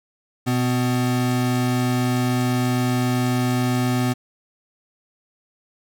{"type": "tone pair together", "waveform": "square", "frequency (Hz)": [123.5, 251.1], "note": ["B2", "B3"], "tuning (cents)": [0, 29], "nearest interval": "octave", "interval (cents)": 1229, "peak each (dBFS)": -22, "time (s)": [0.46, 4.14], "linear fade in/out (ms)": 20, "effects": []}